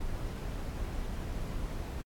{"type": "noise", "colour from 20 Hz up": "brown", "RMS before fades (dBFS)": -36, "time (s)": [0, 2.02], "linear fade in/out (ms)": 10, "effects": ["AAC 64 kbps"]}